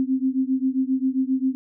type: beating tone pair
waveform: sine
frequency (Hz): 259.3 / 266.8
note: C4 / C4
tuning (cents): -15 / +34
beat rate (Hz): 7.5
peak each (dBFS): -22 / -23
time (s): 0-1.55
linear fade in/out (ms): 0
effects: none